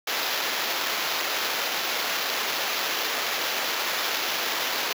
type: noise with sample-and-hold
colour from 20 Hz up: white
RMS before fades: -27 dBFS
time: 0.07-4.93 s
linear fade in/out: 5 ms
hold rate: 8820 Hz
effects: high-pass 400 Hz 12 dB/octave